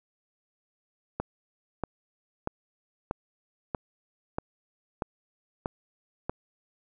click train, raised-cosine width 1 ms, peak -15 dBFS, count 9, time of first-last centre 1.2-6.296 s, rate 1.57 Hz, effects none

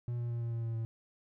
triangle tone with pitch steps, 120.3 / 119.12 / 117.96 / 116.81 / 115.67 / 114.54 / 113.42 Hz, B2 / A#2 / A#2 / A#2 / A#2 / A#2 / A#2, -45 / +38 / +21 / +4 / -13 / -30 / -47 cents, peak -31 dBFS, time 0.08-0.85 s, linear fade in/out 0 ms, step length 110 ms, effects none

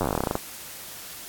slowing click train, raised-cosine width 1 ms, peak -10 dBFS, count 16, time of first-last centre 0.01-0.354 s, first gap 10 ms, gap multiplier 1.11, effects white hiss -40 dBFS RMS until 1.28 s + AAC 64 kbps

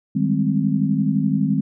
sine chord, Ab major seventh, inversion second, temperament equal, 155.56 / 196 / 207.7 / 261.6 Hz, Eb3 / G3 / Ab3 / C4, 0 / 0 / 0 / 0 cents, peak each -22 dBFS, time 0.15-1.61 s, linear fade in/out 10 ms, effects none

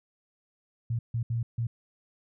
sine tone bursts at uneven times, 116.54 Hz, A#2, in tune, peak -26 dBFS, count 4, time 0.9-0.99 / 1.14-1.23 / 1.3-1.43 / 1.58-1.67 s, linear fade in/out 5 ms, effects none

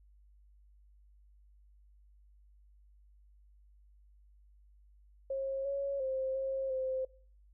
sine tone with pitch steps, 540 / 556 / 527 / 535 / 522 Hz, C#5 / C#5 / C5 / C5 / C5, -45 / +5 / +12 / +38 / -4 cents, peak -32 dBFS, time 5.3-7.05 s, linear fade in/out 5 ms, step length 350 ms, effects noise-tail reverb RT60 0.5 s tail -23 dB re dry + added 50 Hz sine -59 dBFS peak until 7.53 s

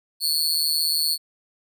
sawtooth tone with amplitude modulation, 4415 Hz, C#8, 8 cents flat, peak -13 dBFS, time 0.2-1.18 s, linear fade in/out 50 ms, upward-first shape sine, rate 157 Hz, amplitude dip 100%, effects none

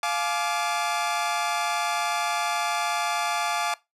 sawtooth chord, D diminished, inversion first, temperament equal with one note detuned, 698.5 / 850 / 1174.7 Hz, F5 / Ab5 / D6, 0 / +40 / 0 cents, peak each -25 dBFS, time 0.03-3.74 s, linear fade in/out 2 ms, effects noise-tail reverb RT60 0.2 s tail -20 dB re dry + low-pass 10000 Hz 12 dB/octave

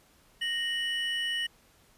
triangle tone pair together, 1860 / 2955 Hz, A#6 / F#7, -4 / -3 cents, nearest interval minor sixth, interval 801 cents, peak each -31 / -29 dBFS, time 0.41-1.47 s, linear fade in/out 10 ms, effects pink hiss -62 dBFS RMS until 1.97 s + resampled to 32000 Hz

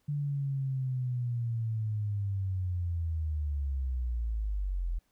sine linear sweep, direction down, 146.83 to 40.74 Hz, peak -29 dBFS, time 0.08-4.99 s, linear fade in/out 10 ms, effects pink hiss -74 dBFS RMS until 5.11 s

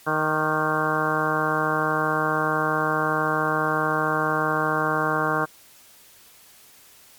harmonic tone with a mistuned harmonic, 155.4 Hz, D#3, 2 cents flat, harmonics 1 / 2 / 3 / 4 / 5 / 6 / 7 / 8 / 9 / 10, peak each -31 / -30 / -29 / -30 / -30 / -32 / -27 / -30 / -28 / -29 dBFS, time 0.06-5.46 s, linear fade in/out 20 ms, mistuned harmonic 8, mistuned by -59 cents, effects white hiss -51 dBFS RMS until 7.18 s + MP3 96 kbps

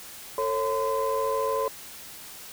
sine tone cluster, 446.7 / 546 / 1023 Hz, A4 / C#5 / C6, +26 / -26 / -39 cents, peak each -27 dBFS, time 0.38-1.68 s, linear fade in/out 2 ms, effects tanh soft clip ceiling -18 dBFS + white hiss -43 dBFS RMS until 2.52 s

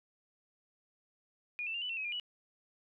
sine tone with pitch steps, 2441 / 2659 / 2794 / 2981 / 2707 / 2550 / 2409 / 2940 Hz, D#7 / E7 / F7 / F#7 / E7 / D#7 / D7 / F#7, -34 / +14 / 0 / +12 / +45 / +42 / +43 / -12 cents, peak -35 dBFS, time 1.59-2.198 s, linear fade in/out 0 ms, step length 76 ms, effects none

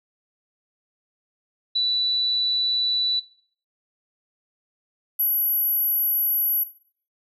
sine tone pair in turn, 3961 / 11726 Hz, B7 / F#9, +4 / -17 cents, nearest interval octave + perfect fifth, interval 1879 cents, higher second, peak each -19 dBFS, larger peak neither, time 1.75-3.2 / 5.19-6.64 s, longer neither, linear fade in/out 10 ms, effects noise-tail reverb RT60 0.5 s tail -17 dB re dry

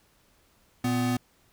square tone pair together, 117.8 / 249.6 Hz, A#2 / B3, +19 / +19 cents, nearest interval octave + minor second, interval 1300 cents, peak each -30 / -26 dBFS, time 0.84-1.17 s, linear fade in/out 5 ms, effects pink hiss -64 dBFS RMS until 1.52 s

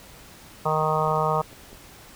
harmonic tone, 155.56 Hz, D#3, in tune, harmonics 1 / 3 / 4 / 5 / 6 / 7 / 8, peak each -28 / -28 / -28 / -28 / -28 / -28 / -28 dBFS, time 0.65-1.42 s, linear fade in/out 10 ms
clicks, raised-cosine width 2 ms, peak -32 dBFS, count 7, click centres 0.827 / 0.995 / 1.076 / 1.115 / 1.18 / 1.529 / 1.73 s
effects pink hiss -47 dBFS RMS until 2.15 s

